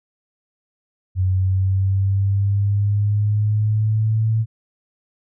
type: exponential sweep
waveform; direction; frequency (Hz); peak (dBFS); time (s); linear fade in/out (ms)
sine; up; 92.5 to 112; -15; 1.15-4.46; 50
effects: none